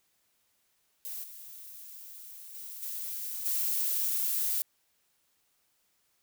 violet noise with level steps, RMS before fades -39 / -47 / -43 / -37 / -30 dBFS, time 1.05-4.62 s, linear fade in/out 0 ms, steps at 1.23 / 2.54 / 2.82 / 3.45 s, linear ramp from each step 10 ms, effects white hiss -73 dBFS RMS until 6.22 s

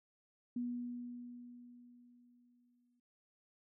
sine tone with exponential decay, 243.1 Hz, B3, 27 cents flat, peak -35 dBFS, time 0.56-3 s, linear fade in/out 5 ms, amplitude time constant 530 ms, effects none

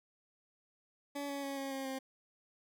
20% pulse tone with pitch steps, 284.3 / 280.4 / 276.5 / 272.7 / 269 / 265.3 Hz, C#4 / C#4 / C#4 / C#4 / C4 / C4, +44 / +20 / -4 / -28 / +48 / +24 cents, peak -33 dBFS, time 1.15-1.99 s, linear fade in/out 10 ms, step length 140 ms, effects none

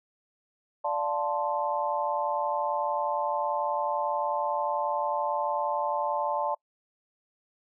sine chord, D minor seventh, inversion none, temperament equal, 587.3 / 698.5 / 880 / 1046.5 Hz, D5 / F5 / A5 / C6, 0 / 0 / 0 / 0 cents, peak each -31 / -35 / -29 / -33 dBFS, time 0.84-6.55 s, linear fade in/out 10 ms, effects noise-tail reverb RT60 0.1 s tail -26 dB re dry

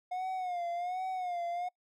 triangle tone with vibrato, 720 Hz, F#5, 47 cents flat, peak -31 dBFS, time 0.11-1.69 s, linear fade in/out 10 ms, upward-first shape sine, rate 1.3 Hz, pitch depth 79 cents each way, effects noise-tail reverb RT60 0.1 s tail -26 dB re dry

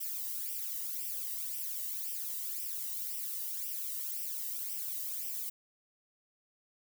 violet noise with flanger, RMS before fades -38 dBFS, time 0-5.5 s, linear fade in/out 10 ms, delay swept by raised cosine 0.36 to 1.06 ms, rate 1.9 Hz, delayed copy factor +0.75, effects none

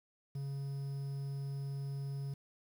triangle tone with quantisation, 138.59 Hz, C#3, in tune, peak -35 dBFS, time 0.35-2.34 s, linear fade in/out 5 ms, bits 10, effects none

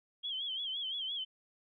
sine tone with vibrato, 3217 Hz, G7, 44 cents sharp, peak -35 dBFS, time 0.23-1.25 s, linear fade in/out 20 ms, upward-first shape sine, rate 5.8 Hz, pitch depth 99 cents each way, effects none

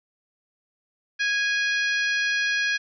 harmonic tone with a mistuned harmonic, 826 Hz, G#5, 10 cents flat, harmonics 2 / 3 / 4 / 5 / 6 / 7, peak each -23 / -28 / -33 / -35 / -36 / -38 dBFS, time 1.19-2.78 s, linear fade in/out 20 ms, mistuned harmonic 5, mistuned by +23 cents, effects none

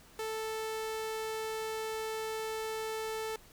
sawtooth tone, 440 Hz, A4, in tune, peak -31 dBFS, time 0.19-3.36 s, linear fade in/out 2 ms, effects pink hiss -58 dBFS RMS until 3.52 s

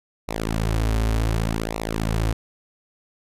sawtooth tone with flanger, 55 Hz, A1, in tune, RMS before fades -23 dBFS, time 0.28-2.33 s, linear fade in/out 5 ms, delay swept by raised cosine 0.62 to 6.22 ms, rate 0.67 Hz, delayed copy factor -0.85, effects resampled to 32000 Hz

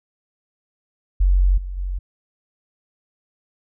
sine tone with level steps, 46 Hz, F#1, 9 cents flat, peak -12 / -26 / -22 dBFS, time 1.2-1.99 s, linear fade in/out 10 ms, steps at 1.57 / 1.77 s, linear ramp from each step 10 ms, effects none

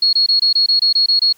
sine tone bursts, 4321 Hz, C#8, 45 cents flat, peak -10 dBFS, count 10, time 0.02-1.327 s, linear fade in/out 5 ms, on 110 ms, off 23 ms, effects white hiss -53 dBFS RMS until 1.37 s

